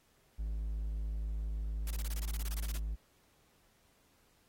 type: tone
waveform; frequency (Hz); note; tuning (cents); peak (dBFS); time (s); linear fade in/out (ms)
triangle; 53.1; G#1; +39; -32; 0.38-2.96; 20
type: noise bursts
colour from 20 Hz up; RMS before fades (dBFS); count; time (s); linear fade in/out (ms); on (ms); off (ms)
white; -45; 16; 1.87-2.776; 2; 36; 22
effects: pink hiss -70 dBFS RMS until 4.48 s + AAC 48 kbps